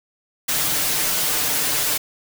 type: noise with comb filter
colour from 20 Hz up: white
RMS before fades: -21 dBFS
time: 0.48-1.98 s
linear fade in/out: 10 ms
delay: 6.7 ms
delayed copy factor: +0.9
effects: none